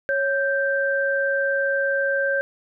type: tone pair together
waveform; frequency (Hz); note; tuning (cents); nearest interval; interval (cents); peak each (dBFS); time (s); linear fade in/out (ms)
sine; 552.8 / 1568; C#5 / G6; -5 / 0; octave + tritone; 1805; -22; 0.09-2.41; 0
effects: none